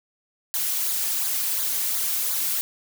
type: noise with flanger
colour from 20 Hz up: blue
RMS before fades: -25 dBFS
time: 0.54-2.61 s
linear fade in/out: 0 ms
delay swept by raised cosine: 0.35 to 3.15 ms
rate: 2.8 Hz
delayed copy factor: -0.75
effects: none